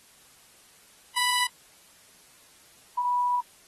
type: tone pair in turn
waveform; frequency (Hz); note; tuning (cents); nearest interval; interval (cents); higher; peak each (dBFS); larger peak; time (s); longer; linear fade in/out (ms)
15% pulse / sine; 987.8 / 980.4; B5 / B5; 0 / -13; unison; 13; first; -16 / -22; first; 1.16-1.47 / 2.97-3.41; second; 10
effects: white hiss -56 dBFS RMS until 3.67 s + AAC 32 kbps